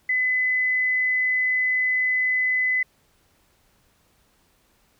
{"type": "tone", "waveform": "sine", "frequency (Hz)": 2014, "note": "B6", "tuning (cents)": 33, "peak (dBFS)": -19, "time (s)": [0.09, 2.83], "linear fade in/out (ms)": 5, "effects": ["pink hiss -63 dBFS RMS until 4.99 s"]}